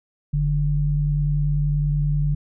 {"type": "tone pair together", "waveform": "sine", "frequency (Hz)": [45.51, 146.83], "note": ["F#1", "D3"], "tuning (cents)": [-28, 0], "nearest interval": "octave + minor sixth", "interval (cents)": 2028, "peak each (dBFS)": [-23, -19], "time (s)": [0.33, 2.35], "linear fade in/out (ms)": 10, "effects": []}